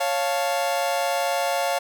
40% pulse chord, Db augmented, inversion none, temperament equal, 554.4 / 698.5 / 880 Hz, Db5 / F5 / A5, 0 / 0 / 0 cents, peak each -25 / -24 / -28 dBFS, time 0-1.79 s, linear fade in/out 10 ms, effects none

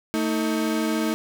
35% pulse tone pair together, 224.3 / 317.2 Hz, A3 / D#4, +34 / +33 cents, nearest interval tritone, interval 599 cents, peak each -23 dBFS, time 0.14-1.14 s, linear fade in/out 0 ms, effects none

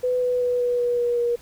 sine tone with pitch steps, 500 / 496 / 492 / 488 / 484.1 / 480.2 / 476.3 Hz, B4 / B4 / B4 / B4 / B4 / B4 / A#4, +21 / +7 / -7 / -21 / -35 / -49 / +37 cents, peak -19 dBFS, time 0.03-1.36 s, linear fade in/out 10 ms, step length 190 ms, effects pink hiss -50 dBFS RMS until 1.41 s

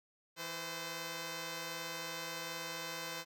5% pulse tone pair together, 164.4 / 514.5 Hz, E3 / C5, -4 / -29 cents, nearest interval octave + minor sixth, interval 1975 cents, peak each -34 / -30 dBFS, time 0.36-3.25 s, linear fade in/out 50 ms, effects none

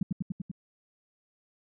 sine tone with echo, 185 Hz, F#3, in tune, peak -22 dBFS, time 0.01-0.03 s, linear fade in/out 5 ms, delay 97 ms, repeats 5, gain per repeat -2 dB, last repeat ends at 0.515 s, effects none

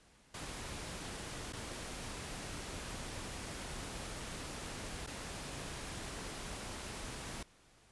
pink noise with dropouts, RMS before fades -44 dBFS, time 0.34-7.43 s, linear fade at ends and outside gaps 5 ms, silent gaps 1.525-1.532 / 5.065-5.072 s, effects pink hiss -65 dBFS RMS until 7.91 s + resampled to 24000 Hz

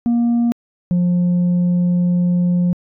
sine tone pair in turn, 236.4 / 176.93 Hz, A#3 / F3, +24 / +23 cents, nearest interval perfect fourth, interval 501 cents, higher first, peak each -10 dBFS, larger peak neither, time 0.06-0.52 / 0.91-2.73 s, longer second, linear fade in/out 0 ms, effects tanh soft clip ceiling -12 dBFS

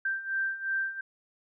sine beating tone pair, 1568 / 1570.8 Hz, G6 / G6, 0 / +3 cents, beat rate 2.8 Hz, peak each -34 / -30 dBFS, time 0.05-1.01 s, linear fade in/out 5 ms, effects none

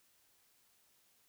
silence, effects white hiss -71 dBFS RMS until 1.28 s

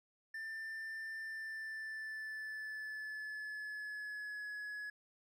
triangle tone with pitch glide, 1784 to 1689.7 Hz, A6 to G#6, +23 to +29 cents, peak -40 dBFS, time 0.34-4.9 s, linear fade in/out 5 ms, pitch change -94 cents, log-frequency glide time 1.19-4.48 s, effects none

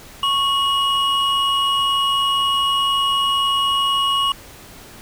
triangle tone pair together, 1105 / 2894 Hz, C#6 / F#7, -6 / -39 cents, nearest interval octave + perfect fourth, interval 1667 cents, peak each -17 dBFS, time 0.23-4.32 s, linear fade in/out 2 ms, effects pink hiss -41 dBFS RMS until 5.01 s

